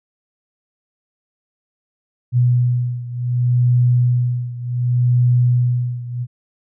sine beating tone pair, 122.7 / 123.37 Hz, B2 / B2, -11 / -1 cents, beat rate 0.67 Hz, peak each -15 / -18 dBFS, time 2.32-6.27 s, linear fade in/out 50 ms, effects none

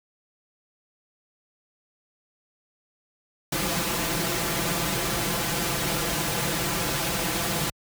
pink noise with comb filter, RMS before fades -26 dBFS, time 3.52-7.7 s, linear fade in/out 5 ms, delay 5.9 ms, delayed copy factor +0.8, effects high-pass 60 Hz 12 dB/octave

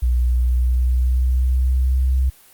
sine tone with pitch glide, 61 to 65 Hz, B1 to C2, -21 to -11 cents, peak -14 dBFS, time 0.02-2.3 s, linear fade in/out 10 ms, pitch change +110 cents, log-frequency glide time 0.22-2.18 s, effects white hiss -49 dBFS RMS until 2.53 s + Opus 32 kbps

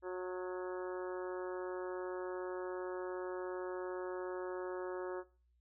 harmonic tone with a mistuned harmonic, 182.7 Hz, F#3, 22 cents flat, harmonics 2 / 3 / 4 / 5 / 6 / 7 / 8 / 9, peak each -40 / -45 / -54 / -50 / -54 / -54 / -57 / -55 dBFS, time 0.02-5.24 s, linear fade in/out 50 ms, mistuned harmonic 9, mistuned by +24 cents, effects noise-tail reverb RT60 0.4 s tail -20 dB re dry + added 60 Hz sine -70 dBFS peak until 5.6 s

